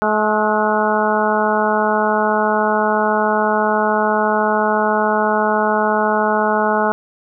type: harmonic tone with a mistuned harmonic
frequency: 213.9 Hz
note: A3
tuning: 49 cents flat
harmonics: 1 / 2 / 3 / 4 / 5 / 6 / 7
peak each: -22 / -21 / -20 / -19 / -23 / -24 / -23 dBFS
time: 0.02-6.92 s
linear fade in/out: 0 ms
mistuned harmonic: 7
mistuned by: -39 cents
effects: none